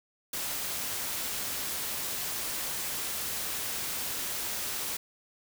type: noise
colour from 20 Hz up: white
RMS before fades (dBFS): -34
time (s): 0.33-4.97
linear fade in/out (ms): 5
effects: none